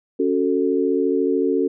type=chord; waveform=sine; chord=F# minor; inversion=second; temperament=just; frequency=277.5 / 370 / 444 Hz; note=C#4 / F#4 / A4; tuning=+2 / 0 / +16 cents; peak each=-21 dBFS; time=0.19-1.68 s; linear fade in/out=10 ms; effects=none